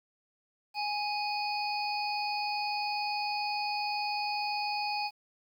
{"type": "harmonic tone with a mistuned harmonic", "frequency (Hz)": 830.6, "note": "G#5", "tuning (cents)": 0, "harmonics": [1, 3, 5, 6], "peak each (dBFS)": [-32, -37, -39, -40], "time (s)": [0.74, 5.11], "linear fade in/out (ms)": 50, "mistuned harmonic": 5, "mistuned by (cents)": 120, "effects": ["10-bit"]}